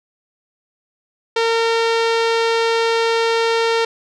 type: tone with low-pass filter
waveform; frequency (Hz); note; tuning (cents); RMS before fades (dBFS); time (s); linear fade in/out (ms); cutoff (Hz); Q
sawtooth; 457.3; A#4; -33; -17; 1.36-3.85; 5; 4400; 1.3
effects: none